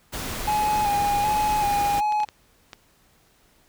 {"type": "noise", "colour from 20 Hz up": "pink", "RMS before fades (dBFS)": -31, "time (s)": [0.12, 2.01], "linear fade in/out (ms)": 20}
{"type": "tone with vibrato", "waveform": "triangle", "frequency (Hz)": 830.6, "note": "G#5", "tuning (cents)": 0, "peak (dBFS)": -18, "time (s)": [0.47, 2.25], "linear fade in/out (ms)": 10, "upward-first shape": "square", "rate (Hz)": 1.3, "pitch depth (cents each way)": 29}
{"type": "clicks", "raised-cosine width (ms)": 0.2, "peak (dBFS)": -20, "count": 7, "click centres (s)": [1.744, 1.852, 2.123, 2.202, 2.234, 2.288, 2.732]}
{"effects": ["pink hiss -60 dBFS RMS until 3.68 s"]}